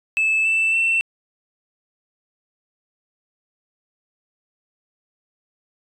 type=tone with pitch steps; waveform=sine; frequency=2618 / 2653 / 2688 Hz; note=E7 / E7 / E7; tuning=-13 / +10 / +33 cents; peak=-14 dBFS; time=0.17-1.01 s; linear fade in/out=0 ms; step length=280 ms; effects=tanh soft clip ceiling -14 dBFS